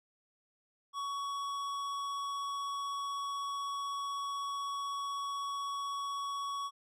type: tone with tanh clipping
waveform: sine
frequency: 1121 Hz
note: C#6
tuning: 19 cents sharp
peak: -37 dBFS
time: 0.93-6.71 s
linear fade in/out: 50 ms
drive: 15 dB
effects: none